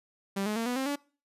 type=tone with pitch steps; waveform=sawtooth; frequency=196.6 / 211.9 / 228.5 / 246.3 / 265.5 / 286.2 Hz; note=G3 / G#3 / A#3 / B3 / C4 / D4; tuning=+5 / +35 / -34 / -5 / +25 / -45 cents; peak=-25 dBFS; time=0.36-0.96 s; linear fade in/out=10 ms; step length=100 ms; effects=noise-tail reverb RT60 0.4 s tail -24 dB re dry + resampled to 32000 Hz